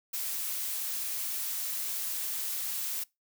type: noise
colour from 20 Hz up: blue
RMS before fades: -34 dBFS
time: 0.13-3.04 s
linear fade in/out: 10 ms
effects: noise-tail reverb RT60 0.2 s tail -23 dB re dry